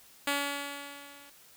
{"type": "tone with level ramp", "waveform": "5% pulse", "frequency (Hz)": 283.8, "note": "C#4", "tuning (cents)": 41, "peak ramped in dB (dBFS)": [-15, -42], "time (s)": [0.27, 1.3], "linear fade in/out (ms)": 5, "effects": ["white hiss -57 dBFS RMS until 1.56 s"]}